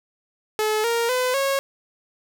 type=tone with pitch steps; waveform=sawtooth; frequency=429.9 / 466.1 / 505.4 / 547.9 Hz; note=A4 / A#4 / B4 / C#5; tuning=-40 / 0 / +40 / -20 cents; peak=-16 dBFS; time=0.59-1.59 s; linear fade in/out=0 ms; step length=250 ms; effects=none